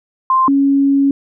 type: tone pair in turn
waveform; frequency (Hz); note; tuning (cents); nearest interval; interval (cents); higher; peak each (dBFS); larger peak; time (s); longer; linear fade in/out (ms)
sine; 1046.5 / 277.2; C6 / C#4; 0 / 0; octave + major seventh; 2300; first; -9; neither; 0.3-0.48 / 0.48-1.11; second; 2
effects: none